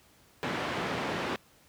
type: band-pass noise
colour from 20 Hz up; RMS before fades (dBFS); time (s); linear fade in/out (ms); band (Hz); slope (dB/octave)
pink; -33; 0.43-1.36; 0; 180 to 2700; 12
effects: pink hiss -61 dBFS RMS until 1.68 s + high-pass 60 Hz 12 dB/octave